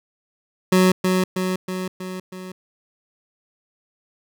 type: tone with echo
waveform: 25% pulse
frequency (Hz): 185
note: F#3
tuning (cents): 0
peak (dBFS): -9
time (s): 0.72-0.92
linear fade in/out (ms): 5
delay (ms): 320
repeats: 5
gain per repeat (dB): -4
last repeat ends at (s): 2.52
effects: none